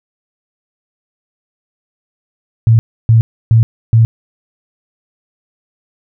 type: tone bursts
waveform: sine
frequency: 113.4 Hz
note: A#2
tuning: 47 cents flat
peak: -4 dBFS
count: 4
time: 2.67-4.05 s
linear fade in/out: 0 ms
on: 120 ms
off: 300 ms
effects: none